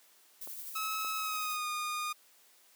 violet noise with tremolo, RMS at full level -42 dBFS, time 0.41-1.57 s, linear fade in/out 5 ms, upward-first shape sine, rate 12 Hz, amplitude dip 35%
clicks, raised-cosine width 1 ms, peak -34 dBFS, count 2, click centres 0.474 / 1.047 s
sawtooth tone with pitch glide, 1290 to 1223.2 Hz, E6 to D#6, -38 to -30 cents, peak -30 dBFS, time 0.75-2.13 s, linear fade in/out 10 ms, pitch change -92 cents, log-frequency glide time 1.14-1.68 s
effects white hiss -63 dBFS RMS until 2.75 s + high-pass 300 Hz 12 dB/octave

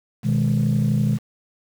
sine chord, G# minor, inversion first, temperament equal, 123.47 / 155.56 / 207.7 Hz, B2 / D#3 / G#3, 0 / 0 / 0 cents, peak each -19 / -20 / -20 dBFS, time 0.23-1.19 s, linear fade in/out 50 ms, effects tanh soft clip ceiling -12 dBFS + 7-bit

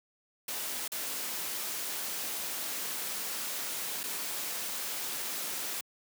white noise with dropouts, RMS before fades -36 dBFS, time 0.48-5.81 s, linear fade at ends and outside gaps 5 ms, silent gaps 0.879-0.918 / 4.033-4.037 s, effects high-pass 200 Hz 12 dB/octave

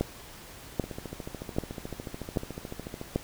two click trains, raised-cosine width 2 ms, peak -12 / -23 dBFS, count 5 / 31, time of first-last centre 0.01-3.16 / 0.84-3.014 s, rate 1.27 / 13.8 Hz, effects pink hiss -47 dBFS RMS until 3.23 s

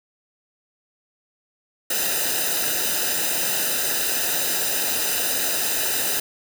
white noise with comb filter, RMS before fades -23 dBFS, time 1.9-6.2 s, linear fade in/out 5 ms, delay 0.9 ms, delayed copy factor -0.75, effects none

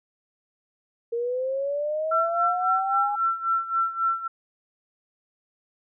sine linear sweep, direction up, 461.5 to 830.6 Hz, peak -24 dBFS, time 1.12-3.16 s, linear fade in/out 10 ms
sine tone with tremolo, 1347 Hz, E6, 37 cents sharp, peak -19 dBFS, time 2.11-4.28 s, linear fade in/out 10 ms, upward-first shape sine, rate 3.7 Hz, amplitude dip 80%
effects none

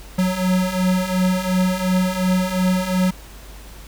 square beating tone pair, 182.7 / 185.5 Hz, F#3 / F#3, -22 / +5 cents, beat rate 2.8 Hz, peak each -23 / -19 dBFS, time 0.18-3.11 s, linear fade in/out 10 ms, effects added 50 Hz sine -38 dBFS peak until 3.87 s + pink hiss -43 dBFS RMS until 3.87 s

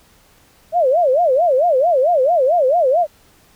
sine tone with vibrato, 601 Hz, D5, 40 cents sharp, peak -11 dBFS, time 0.72-3.07 s, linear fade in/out 50 ms, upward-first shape sine, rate 4.5 Hz, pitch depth 300 cents each way, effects pink hiss -52 dBFS RMS until 3.55 s

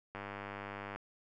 click train, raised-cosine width 0.5 ms, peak -27 dBFS, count 82, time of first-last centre 0.15-0.96 s, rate 100 Hz, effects none

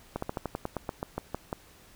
slowing click train, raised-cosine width 1 ms, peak -17 dBFS, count 13, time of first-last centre 0.16-1.529 s, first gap 64 ms, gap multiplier 1.1, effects pink hiss -56 dBFS RMS until 1.95 s

